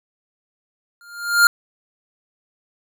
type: tone with exponential growth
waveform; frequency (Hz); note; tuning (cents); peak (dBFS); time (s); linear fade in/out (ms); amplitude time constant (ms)
square; 1404; F6; +9; -7; 1.01-1.47; 1; 100
effects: none